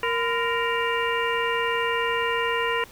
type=harmonic tone with a mistuned harmonic; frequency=466.2 Hz; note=A#4; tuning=in tune; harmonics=1 / 2 / 3 / 4 / 5 / 6; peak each=-27 / -27 / -32 / -29 / -33 / -31 dBFS; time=0.03-2.84 s; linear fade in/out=2 ms; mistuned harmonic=2; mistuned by=+140 cents; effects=pink hiss -48 dBFS RMS until 2.91 s